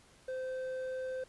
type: tone with hard clipping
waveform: sine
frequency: 517 Hz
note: C5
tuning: 21 cents flat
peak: -37 dBFS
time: 0.28-1.24 s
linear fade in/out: 5 ms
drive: 5 dB
effects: pink hiss -62 dBFS RMS until 1.28 s + resampled to 24000 Hz